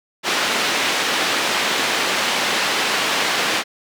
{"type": "band-pass noise", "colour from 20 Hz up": "white", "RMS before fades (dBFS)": -20, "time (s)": [0.23, 3.64], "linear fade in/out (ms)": 50, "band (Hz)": [250, 3500], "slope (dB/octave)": 12, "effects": []}